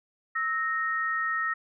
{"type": "tone pair together", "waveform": "sine", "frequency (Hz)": [1303, 1858.9], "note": ["E6", "A#6"], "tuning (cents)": [-20, -5], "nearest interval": "tritone", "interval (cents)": 615, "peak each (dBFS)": [-29, -28], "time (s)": [0.35, 1.54], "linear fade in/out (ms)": 10, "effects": []}